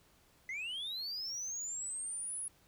sine linear sweep, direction up, 2001 to 10548 Hz, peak -35 dBFS, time 0.49-2.48 s, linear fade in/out 2 ms, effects tanh soft clip ceiling -37 dBFS + pink hiss -67 dBFS RMS until 2.67 s

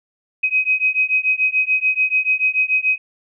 sine beating tone pair, 2522 / 2528.9 Hz, D#7 / D#7, +23 / +28 cents, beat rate 6.9 Hz, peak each -18 dBFS, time 0.43-2.98 s, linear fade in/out 10 ms, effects none

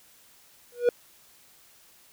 triangle tone with exponential growth, 483.4 Hz, B4, 37 cents flat, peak -12 dBFS, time 0.72-0.89 s, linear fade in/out 2 ms, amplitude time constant 35 ms, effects white hiss -57 dBFS RMS until 2.12 s

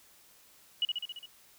sine tone with echo, 2918 Hz, F#7, 25 cents flat, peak -25 dBFS, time 0.82-0.85 s, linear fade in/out 2 ms, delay 68 ms, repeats 6, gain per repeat -3 dB, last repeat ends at 1.258 s, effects white hiss -60 dBFS RMS until 1.58 s

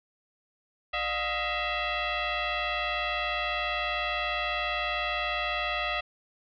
sine tone with frequency modulation, 714 Hz, F5, 38 cents sharp, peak -27 dBFS, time 0.93-6.01 s, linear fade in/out 10 ms, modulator 657 Hz, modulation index 4.2, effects none

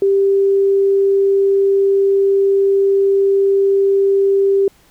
sine tone, 393.4 Hz, G4, 6 cents sharp, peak -10 dBFS, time 0.02-4.68 s, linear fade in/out 2 ms, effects pink hiss -52 dBFS RMS until 4.9 s

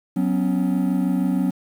triangle chord, F# suspended fourth, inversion none, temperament equal with one note detuned, 185 / 250.8 / 277.2 Hz, F#3 / B3 / C#4, 0 / +27 / 0 cents, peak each -19 / -21 / -21 dBFS, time 0.16-1.51 s, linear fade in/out 10 ms, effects tanh soft clip ceiling -8 dBFS + 8-bit

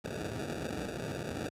violet noise with sample-and-hold, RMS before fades -37 dBFS, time 0.04-1.49 s, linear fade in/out 5 ms, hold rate 1050 Hz, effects high-pass 80 Hz 12 dB/octave + low-pass 11000 Hz 12 dB/octave

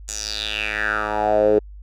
10% pulse tone with band-pass filter sweep, 106.1 Hz, G#2, 38 cents sharp, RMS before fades -21 dBFS, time 0.08-1.59 s, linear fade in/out 5 ms, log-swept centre 7200 to 410 Hz, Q 5.1, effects added 50 Hz sine -36 dBFS peak until 1.82 s

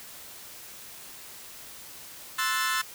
sawtooth chord, F# half-diminished seventh, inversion second, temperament equal, 1046.5 / 1318.5 / 1480 / 1760 Hz, C6 / E6 / F#6 / A6, 0 / 0 / 0 / 0 cents, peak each -28 / -27 / -30 / -26 dBFS, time 2.38-2.82 s, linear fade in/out 10 ms, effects white hiss -45 dBFS RMS until 2.94 s

